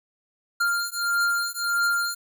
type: beating tone pair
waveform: square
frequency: 1396.9 / 1398.5 Hz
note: F6 / F6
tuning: 0 / +2 cents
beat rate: 1.6 Hz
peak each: -26 dBFS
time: 0.6-2.15 s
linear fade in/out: 10 ms
effects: none